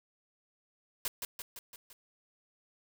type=noise with echo; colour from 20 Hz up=white; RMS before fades=-34 dBFS; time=1.05-1.08 s; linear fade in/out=2 ms; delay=170 ms; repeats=5; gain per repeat=-4 dB; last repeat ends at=1.93 s; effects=none